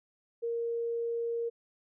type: tone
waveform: sine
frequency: 466.2 Hz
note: A#4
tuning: in tune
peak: -30 dBFS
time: 0.42-1.5 s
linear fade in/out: 20 ms
effects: none